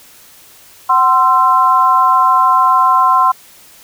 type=tone with amplitude modulation; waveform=sine; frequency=1044 Hz; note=C6; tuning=4 cents flat; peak=-3 dBFS; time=0.89-3.32 s; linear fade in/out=10 ms; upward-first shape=sine; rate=295 Hz; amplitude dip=90%; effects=white hiss -42 dBFS RMS until 3.83 s